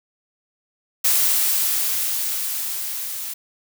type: noise with level ramp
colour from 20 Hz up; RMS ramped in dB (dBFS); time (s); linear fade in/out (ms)
blue; -17 to -30; 1.04-3.34; 10
effects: none